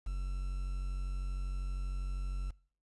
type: tone with quantisation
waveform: triangle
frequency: 46.35 Hz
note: F#1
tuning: 4 cents sharp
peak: -31 dBFS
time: 0.06-2.51 s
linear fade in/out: 10 ms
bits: 9
effects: noise-tail reverb RT60 0.5 s tail -23 dB re dry + resampled to 24000 Hz